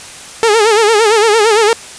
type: tone with vibrato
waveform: sawtooth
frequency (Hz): 435.2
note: A4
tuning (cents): -19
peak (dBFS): -3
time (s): 0.43-1.73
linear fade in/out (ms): 0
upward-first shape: sine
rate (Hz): 8.8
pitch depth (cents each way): 110
effects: white hiss -31 dBFS RMS until 1.98 s + resampled to 22050 Hz